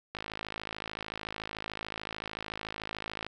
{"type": "click train", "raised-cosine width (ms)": 0.3, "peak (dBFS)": -20, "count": 168, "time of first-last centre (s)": [0.15, 3.266], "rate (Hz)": 53.6, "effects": []}